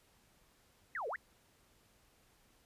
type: exponential two-way sweep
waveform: sine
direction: down then up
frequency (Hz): 2070 to 417.3 to 2070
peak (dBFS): -37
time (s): 0.95-1.16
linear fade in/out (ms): 2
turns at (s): 1.08
effects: pink hiss -69 dBFS RMS until 2.65 s + resampled to 32000 Hz